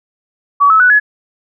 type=tone with pitch steps; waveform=sine; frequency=1137 / 1298.5 / 1483 / 1693.8 Hz; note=C#6 / E6 / F#6 / G#6; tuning=+44 / -26 / +4 / +34 cents; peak=-5 dBFS; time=0.6-1 s; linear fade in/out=20 ms; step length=100 ms; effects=none